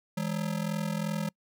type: ring-modulated tone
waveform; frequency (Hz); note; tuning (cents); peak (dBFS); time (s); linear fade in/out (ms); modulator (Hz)
square; 184.4; F#3; -6; -27; 0.17-1.29; 2; 21.4
effects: noise-tail reverb RT60 0.1 s tail -26 dB re dry